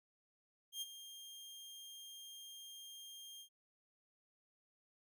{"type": "tone with ADSR envelope", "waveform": "sawtooth", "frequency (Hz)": 3207, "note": "G7", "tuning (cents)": 39, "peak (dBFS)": -36, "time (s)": [0.72, 3.49], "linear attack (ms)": 96, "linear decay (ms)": 28, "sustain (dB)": -12, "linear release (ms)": 86, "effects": []}